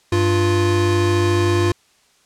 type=tone pair together; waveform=square; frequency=98.27 / 349.2 Hz; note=G2 / F4; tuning=+5 / 0 cents; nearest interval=octave + minor seventh; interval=2195 cents; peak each=-18 dBFS; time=0.12-1.72 s; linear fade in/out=5 ms; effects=white hiss -57 dBFS RMS until 2.25 s + low-pass 8000 Hz 12 dB/octave